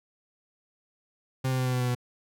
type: tone with pitch steps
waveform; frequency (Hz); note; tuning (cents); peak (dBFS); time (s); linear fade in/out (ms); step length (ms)
40% pulse; 130.81 / 129.53 / 128.27 / 127.01 / 125.77 / 124.54 / 123.33; C3 / C3 / C3 / B2 / B2 / B2 / B2; 0 / -17 / -34 / +49 / +32 / +15 / -2; -24; 1.44-1.951; 10; 73
effects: none